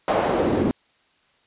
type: noise with band-pass filter sweep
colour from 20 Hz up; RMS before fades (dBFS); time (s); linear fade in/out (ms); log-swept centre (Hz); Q
pink; -21; 0.08-0.71; 0; 720 to 260; 1.6
effects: white hiss -62 dBFS RMS until 1.46 s + resampled to 8000 Hz